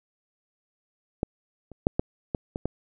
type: clicks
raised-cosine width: 2 ms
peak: -11 / -29 / -6 / -9 / -13 / -17 / -13 dBFS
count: 7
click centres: 1.231 / 1.717 / 1.869 / 1.995 / 2.348 / 2.559 / 2.656 s
effects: none